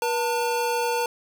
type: tone pair together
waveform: square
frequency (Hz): 481.5 / 898.8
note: B4 / A5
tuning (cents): -44 / +37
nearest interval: major seventh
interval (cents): 1081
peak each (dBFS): -26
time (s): 0.02-1.06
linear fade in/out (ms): 2
effects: none